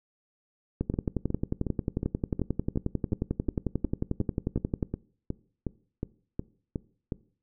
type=two click trains; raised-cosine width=3 ms; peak=-14 / -17 dBFS; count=46 / 18; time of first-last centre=0.81-4.828 / 0.94-7.122 s; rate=11.2 / 2.75 Hz; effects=noise-tail reverb RT60 0.5 s tail -21 dB re dry